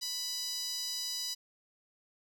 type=tone with high-pass filter; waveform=sawtooth; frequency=987.8 Hz; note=B5; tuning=in tune; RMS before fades=-37 dBFS; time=0.01-1.35 s; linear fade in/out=20 ms; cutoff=4700 Hz; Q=4.1; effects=none